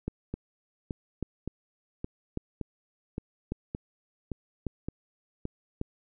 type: two click trains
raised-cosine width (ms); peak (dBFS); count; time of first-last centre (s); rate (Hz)
3; -18 / -20; 6 / 10; 0.08-5.814 / 0.34-5.454; 0.872 / 1.76
effects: none